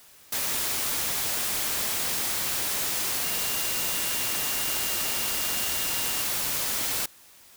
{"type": "tone in noise", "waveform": "sine", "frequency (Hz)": 2804, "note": "F7", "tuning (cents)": 6, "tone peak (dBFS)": -38, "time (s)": [3.24, 6.22], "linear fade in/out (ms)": 5, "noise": "white", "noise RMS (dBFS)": -28, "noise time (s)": [0.32, 7.06], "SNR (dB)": -13, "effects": ["white hiss -53 dBFS RMS until 7.56 s"]}